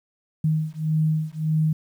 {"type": "beating tone pair", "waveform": "sine", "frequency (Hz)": [155.56, 157.26], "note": ["D#3", "D#3"], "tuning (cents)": [0, 19], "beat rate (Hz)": 1.7, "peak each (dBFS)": -23, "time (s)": [0.44, 1.73], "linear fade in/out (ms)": 5, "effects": ["9-bit"]}